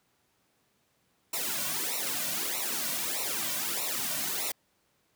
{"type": "noise with flanger", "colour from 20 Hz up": "white", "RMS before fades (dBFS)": -32, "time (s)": [1.33, 4.52], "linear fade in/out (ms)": 5, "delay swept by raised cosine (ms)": [0.61, 2.41], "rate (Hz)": 1.6, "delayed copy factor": -0.85, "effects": ["pink hiss -71 dBFS RMS until 5.15 s", "high-pass 100 Hz 12 dB/octave"]}